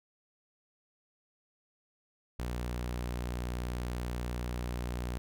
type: tone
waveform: sawtooth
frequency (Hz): 60.6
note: B1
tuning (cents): -32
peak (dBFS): -30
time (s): 2.39-5.18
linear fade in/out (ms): 0
effects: none